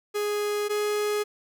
45% pulse tone pair in turn, 415.3 / 417.9 Hz, G#4 / G#4, 0 / +11 cents, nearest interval unison, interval 11 cents, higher second, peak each -25 / -24 dBFS, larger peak second, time 0.14-0.69 / 0.69-1.24 s, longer neither, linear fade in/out 20 ms, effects none

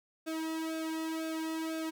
sawtooth tone with flanger, 320.8 Hz, E4, 47 cents flat, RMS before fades -36 dBFS, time 0.26-1.91 s, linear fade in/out 20 ms, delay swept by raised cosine 0.97 to 1.83 ms, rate 2 Hz, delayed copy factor -1, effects none

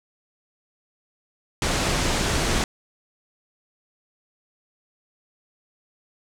pink low-pass noise, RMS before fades -23 dBFS, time 1.62-2.64 s, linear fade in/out 2 ms, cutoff 8700 Hz, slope 24 dB/octave, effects none

